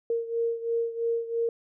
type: beating tone pair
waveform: sine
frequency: 462.3 / 465.3 Hz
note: A#4 / A#4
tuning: -14 / -3 cents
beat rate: 3 Hz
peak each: -27 / -31 dBFS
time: 0.1-1.49 s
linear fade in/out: 2 ms
effects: none